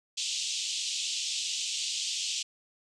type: band-pass noise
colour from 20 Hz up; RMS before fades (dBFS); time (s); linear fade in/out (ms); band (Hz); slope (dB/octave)
pink; -33; 0.17-2.43; 10; 2800 to 7900; 48
effects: none